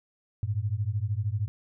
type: beating tone pair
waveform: sine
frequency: 98 / 111 Hz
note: G2 / A2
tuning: 0 / +16 cents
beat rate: 13 Hz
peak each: -29 dBFS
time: 0.43-1.48 s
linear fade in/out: 0 ms
effects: none